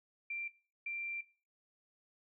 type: tone bursts at uneven times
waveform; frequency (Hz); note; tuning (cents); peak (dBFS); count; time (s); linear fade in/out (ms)
sine; 2362; D7; +9; -37; 2; 0.3-0.48 / 0.86-1.21; 5
effects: noise-tail reverb RT60 0.4 s tail -20 dB re dry